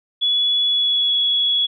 sine tone with pitch glide, 3400 to 3367 Hz, G#7 to G#7, +40 to +23 cents, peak -15 dBFS, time 0.21-1.67 s, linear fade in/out 20 ms, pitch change -17 cents, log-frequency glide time 0.66-1.18 s, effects none

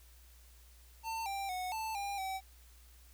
square tone with pitch steps, 899 / 788 / 735 / 883 / 802 / 766 Hz, A5 / G5 / F#5 / A5 / G5 / G5, +37 / +9 / -12 / +6 / +39 / -40 cents, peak -37 dBFS, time 1.03-2.41 s, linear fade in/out 50 ms, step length 230 ms, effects added 60 Hz sine -57 dBFS peak until 3.13 s + white hiss -64 dBFS RMS until 3.13 s

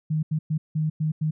sine tone bursts at uneven times, 155.4 Hz, D#3, 2 cents flat, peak -21 dBFS, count 6, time 0.1-0.23 / 0.31-0.39 / 0.5-0.58 / 0.75-0.9 / 1-1.12 / 1.21-1.31 s, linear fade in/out 10 ms, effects none

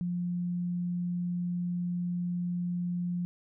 sine tone, 176.2 Hz, F3, 16 cents sharp, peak -29 dBFS, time 0.01-3.25 s, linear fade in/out 0 ms, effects none

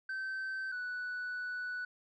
sine tone pair in turn, 1545 / 1482.8 Hz, G6 / F#6, -26 / +3 cents, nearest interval minor second, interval 71 cents, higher first, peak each -33 / -34 dBFS, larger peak first, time 0.09-0.72 / 0.72-1.85 s, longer second, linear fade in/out 5 ms, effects tanh soft clip ceiling -35 dBFS

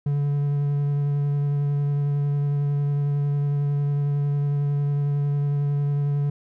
triangle tone with vibrato, 143.5 Hz, D3, 40 cents flat, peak -18 dBFS, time 0.06-6.3 s, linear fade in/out 5 ms, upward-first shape sine, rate 11 Hz, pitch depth 12 cents each way, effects none

